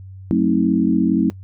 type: chord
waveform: sine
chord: F# diminished seventh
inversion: none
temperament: just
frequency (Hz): 185 / 222 / 266.4 / 319.7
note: F#3 / A3 / C4 / Eb4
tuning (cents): 0 / +16 / +31 / +47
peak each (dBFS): -19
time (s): 0.31-1.3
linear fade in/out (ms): 0
effects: noise-tail reverb RT60 0.1 s tail -20 dB re dry + added 95 Hz sine -34 dBFS peak until 1.43 s